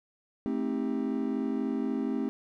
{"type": "chord", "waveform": "triangle", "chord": "A half-diminished seventh", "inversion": "none", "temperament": "just", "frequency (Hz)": [220, 264, 316.8, 396], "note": ["A3", "C4", "Eb4", "G4"], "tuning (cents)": [0, 16, 31, 18], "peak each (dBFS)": [-31, -29, -34, -35], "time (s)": [0.46, 2.29], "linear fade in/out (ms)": 0, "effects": []}